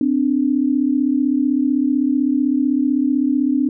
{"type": "tone pair together", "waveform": "sine", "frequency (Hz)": [257.9, 293.7], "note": ["C4", "D4"], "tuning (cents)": [-25, 0], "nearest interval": "major second", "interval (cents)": 225, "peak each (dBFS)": -17, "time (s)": [0.01, 3.69], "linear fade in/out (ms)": 2, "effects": []}